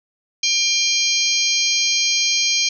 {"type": "harmonic tone with a mistuned harmonic", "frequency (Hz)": 798, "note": "G5", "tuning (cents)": 31, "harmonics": [3, 4, 5, 6, 7, 8], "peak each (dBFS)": [-23, -23, -23, -23, -23, -23], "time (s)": [0.43, 2.69], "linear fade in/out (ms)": 5, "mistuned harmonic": 5, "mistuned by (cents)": 80, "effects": []}